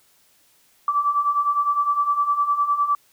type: beating tone pair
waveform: sine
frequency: 1153 / 1162.8 Hz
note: D6 / D6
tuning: -32 / -18 cents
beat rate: 9.8 Hz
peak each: -24 / -19 dBFS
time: 0.88-2.95 s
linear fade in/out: 2 ms
effects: white hiss -59 dBFS RMS until 3.12 s